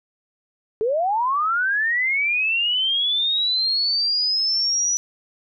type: linear sweep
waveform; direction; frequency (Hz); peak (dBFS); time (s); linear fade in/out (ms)
sine; up; 415.3 to 5920; -18; 0.81-4.97; 0
effects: none